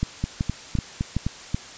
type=two click trains; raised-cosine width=5 ms; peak=-10 / -11 dBFS; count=5 / 5; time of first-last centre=0.03-1.545 / 0.24-1.266 s; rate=2.64 / 3.9 Hz; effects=white hiss -41 dBFS RMS until 1.77 s + resampled to 16000 Hz